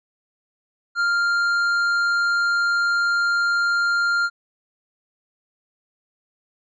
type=tone with tanh clipping; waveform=sine; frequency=1396.9 Hz; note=F6; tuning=in tune; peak=-19 dBFS; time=0.95-4.3 s; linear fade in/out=50 ms; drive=9 dB; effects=resampled to 16000 Hz